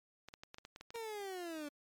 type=clicks; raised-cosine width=0.2 ms; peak=-32 dBFS; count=10; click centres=0.286 / 0.339 / 0.435 / 0.544 / 0.584 / 0.651 / 0.761 / 0.81 / 0.905 / 0.958 s
type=linear sweep; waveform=30% pulse; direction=down; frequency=470 to 285.3 Hz; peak=-39 dBFS; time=0.94-1.69 s; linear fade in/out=10 ms
effects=MP3 96 kbps